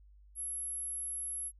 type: tone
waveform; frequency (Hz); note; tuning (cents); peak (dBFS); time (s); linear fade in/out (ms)
sine; 11175; F9; 0; -36; 0.35-1.52; 50
effects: added 50 Hz sine -56 dBFS peak until 1.59 s